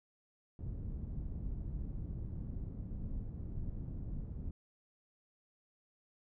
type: low-pass noise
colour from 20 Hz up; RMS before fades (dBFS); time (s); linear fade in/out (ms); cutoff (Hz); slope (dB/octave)
pink; -41; 0.59-4.51; 2; 160; 12
effects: none